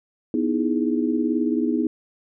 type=chord; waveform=sine; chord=E major seventh; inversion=second; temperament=equal; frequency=246.9 / 311.1 / 329.6 / 415.3 Hz; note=B3 / D#4 / E4 / G#4; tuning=0 / 0 / 0 / 0 cents; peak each=-23 / -23 / -27 / -29 dBFS; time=0.34-1.87 s; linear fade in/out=2 ms; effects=none